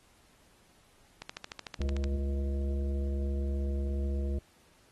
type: click train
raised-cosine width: 0.2 ms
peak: -22 dBFS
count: 12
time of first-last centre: 1.22-2.041 s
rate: 13.4 Hz
type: harmonic tone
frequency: 69.3 Hz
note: C#2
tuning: in tune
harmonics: 1 / 3 / 5 / 7 / 9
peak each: -29 / -40 / -42 / -46 / -49 dBFS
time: 1.8-4.39 s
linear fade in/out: 5 ms
effects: pink hiss -64 dBFS RMS until 4.91 s + AAC 32 kbps